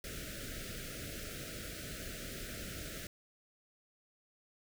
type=band-stop noise; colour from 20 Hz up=pink; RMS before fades=-44 dBFS; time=0.04-3.07 s; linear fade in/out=2 ms; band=670 to 1300 Hz; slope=96 dB/octave; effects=none